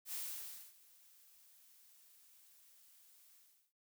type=noise with ADSR envelope; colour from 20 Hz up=blue; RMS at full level=-42 dBFS; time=0.05-3.73 s; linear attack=83 ms; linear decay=590 ms; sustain=-23 dB; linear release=370 ms; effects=none